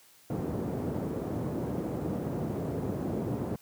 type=band-pass noise; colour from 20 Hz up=pink; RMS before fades=-33 dBFS; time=0.3-3.56 s; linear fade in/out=2 ms; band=120 to 450 Hz; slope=12 dB/octave; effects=white hiss -59 dBFS RMS until 3.61 s + high-pass 60 Hz 12 dB/octave